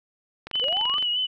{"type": "click train", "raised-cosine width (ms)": 0.3, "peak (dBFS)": -20, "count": 14, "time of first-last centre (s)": [0.47, 1.026], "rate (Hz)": 23.4}
{"type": "tone with vibrato", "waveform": "sine", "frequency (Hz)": 2960, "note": "F#7", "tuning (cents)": 0, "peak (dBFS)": -22, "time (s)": [0.53, 1.27], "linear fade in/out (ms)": 20, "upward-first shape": "sine", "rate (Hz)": 4.8, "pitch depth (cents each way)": 45}
{"type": "linear sweep", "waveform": "sine", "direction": "up", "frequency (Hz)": [448.1, 1244.5], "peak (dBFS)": -29, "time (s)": [0.61, 0.99], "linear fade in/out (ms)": 20}
{"effects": []}